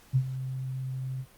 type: tone with ADSR envelope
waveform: sine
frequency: 130.81 Hz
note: C3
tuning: in tune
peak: -18 dBFS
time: 0.13-1.26 s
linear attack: 29 ms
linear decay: 69 ms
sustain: -13 dB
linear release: 61 ms
effects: pink hiss -57 dBFS RMS until 1.37 s + Opus 48 kbps